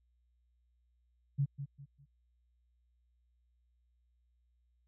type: tone with echo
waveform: sine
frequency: 139.9 Hz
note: C#3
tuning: 16 cents sharp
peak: -27 dBFS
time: 1.38-1.46 s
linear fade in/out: 20 ms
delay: 200 ms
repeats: 3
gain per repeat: -10 dB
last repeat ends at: 2.06 s
effects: added 60 Hz sine -70 dBFS peak until 4.87 s